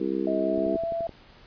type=harmonic tone; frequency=66 Hz; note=C2; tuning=16 cents sharp; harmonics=3 / 4 / 5 / 6 / 7; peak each=-33 / -32 / -28 / -31 / -35 dBFS; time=0-0.77 s; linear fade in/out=5 ms
type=tone with pitch glide; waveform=sine; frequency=635 to 669.3 Hz; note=D#5 to E5; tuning=+35 to +26 cents; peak=-26 dBFS; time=0.27-1.07 s; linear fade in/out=2 ms; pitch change=+91 cents; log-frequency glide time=0.4-0.88 s
type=click train; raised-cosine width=2 ms; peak=-25 dBFS; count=7; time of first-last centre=0.58-1.093 s; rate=11.7 Hz
effects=pink hiss -53 dBFS RMS until 1.46 s + resampled to 11025 Hz

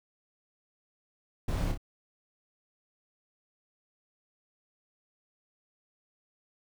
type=noise with echo; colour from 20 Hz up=brown; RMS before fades=-30 dBFS; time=1.48-1.72 s; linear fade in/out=5 ms; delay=28 ms; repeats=2; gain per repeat=-5 dB; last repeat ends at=1.776 s; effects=none

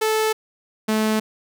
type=tone pair in turn; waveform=sawtooth; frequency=436.5 / 217.1 Hz; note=A4 / A3; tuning=-14 / -23 cents; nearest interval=octave; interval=1209 cents; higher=first; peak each=-14 dBFS; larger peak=neither; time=0.01-0.33 / 0.88-1.2 s; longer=neither; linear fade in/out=10 ms; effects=none

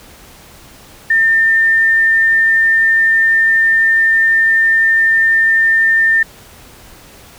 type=tone; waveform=sine; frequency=1803 Hz; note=A6; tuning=42 cents sharp; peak=-8 dBFS; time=1.1-6.23 s; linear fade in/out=5 ms; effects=pink hiss -40 dBFS RMS until 7.38 s

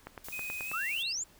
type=click train; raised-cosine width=0.5 ms; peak=-26 dBFS; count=7; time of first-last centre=0.07-0.716 s; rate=9.29 Hz
type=noise; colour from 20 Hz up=blue; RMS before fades=-45 dBFS; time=0.24-1.03 s; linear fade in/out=5 ms
type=tone with pitch glide; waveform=triangle; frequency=2505 to 2732 Hz; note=D#7 to F7; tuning=+11 to -39 cents; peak=-35 dBFS; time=0.32-1.13 s; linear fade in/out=10 ms; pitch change=+150 cents; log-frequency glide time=0.64-0.79 s
type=exponential sweep; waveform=sine; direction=up; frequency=1200 to 7570 Hz; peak=-32 dBFS; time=0.73-1.24 s; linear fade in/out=10 ms
effects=pink hiss -60 dBFS RMS until 1.39 s

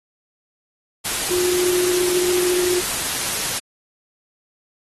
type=tone in noise; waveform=sine; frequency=358.9 Hz; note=F4; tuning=47 cents sharp; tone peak=-18 dBFS; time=1.3-2.81 s; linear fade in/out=20 ms; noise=white; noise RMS=-23 dBFS; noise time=1.04-3.6 s; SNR=+2 dB; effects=AAC 32 kbps

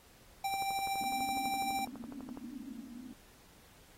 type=tone with tremolo; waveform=square; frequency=784 Hz; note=G5; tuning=in tune; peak=-32 dBFS; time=0.44-1.85 s; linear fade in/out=5 ms; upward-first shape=triangle; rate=13 Hz; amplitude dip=40%
type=click train; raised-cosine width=1 ms; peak=-33 dBFS; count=23; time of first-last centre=0.54-2.373 s; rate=12 Hz
type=band-pass noise; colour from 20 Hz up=white; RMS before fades=-46 dBFS; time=1.01-3.13 s; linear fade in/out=2 ms; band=220 to 290 Hz; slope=96 dB/octave
effects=pink hiss -61 dBFS RMS until 3.97 s + AAC 48 kbps

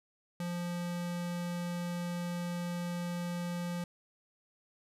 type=tone; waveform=square; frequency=174.61 Hz; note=F3; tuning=in tune; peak=-35 dBFS; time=0.4-3.84 s; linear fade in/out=2 ms; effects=resampled to 32000 Hz

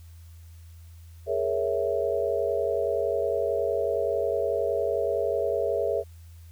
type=chord; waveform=sine; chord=A# half-diminished seventh; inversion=third; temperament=equal; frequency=415.3 / 466.2 / 554.4 / 659.3 Hz; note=G#4 / A#4 / C#5 / E5; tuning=0 / 0 / 0 / 0 cents; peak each=-29 dBFS; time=1.26-6.04 s; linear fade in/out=50 ms; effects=added 83 Hz sine -44 dBFS peak until 6.51 s + white hiss -61 dBFS RMS until 6.51 s

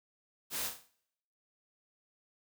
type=noise with echo; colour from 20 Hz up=white; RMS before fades=-37 dBFS; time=0.5-0.71 s; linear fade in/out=50 ms; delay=35 ms; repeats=6; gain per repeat=-6 dB; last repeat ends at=0.92 s; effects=noise-tail reverb RT60 0.8 s tail -24 dB re dry

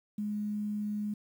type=tone; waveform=sine; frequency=209 Hz; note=G#3; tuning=11 cents sharp; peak=-31 dBFS; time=0.18-1.14 s; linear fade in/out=5 ms; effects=10-bit

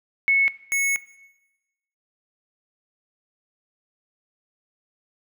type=tone pair in turn; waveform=sine / square; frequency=2200 / 2200 Hz; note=C#7 / C#7; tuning=-14 / -14 cents; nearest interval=unison; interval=0 cents; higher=neither; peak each=-15 / -20 dBFS; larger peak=first; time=0.28-0.48 / 0.72-0.96 s; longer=second; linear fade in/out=0 ms; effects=noise-tail reverb RT60 1.0 s tail -18 dB re dry

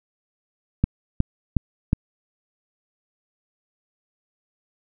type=click train; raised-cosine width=5 ms; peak=-5 dBFS; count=4; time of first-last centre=0.84-1.931 s; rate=2.75 Hz; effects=none

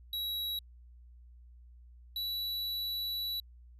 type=tone pair in turn; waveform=square; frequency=3879 / 3935 Hz; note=B7 / B7; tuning=-32 / -7 cents; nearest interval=unison; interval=25 cents; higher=second; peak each=-34 / -34 dBFS; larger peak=neither; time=0.13-0.59 / 2.16-3.4 s; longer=second; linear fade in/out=2 ms; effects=added 60 Hz sine -52 dBFS peak until 3.79 s + resampled to 32000 Hz

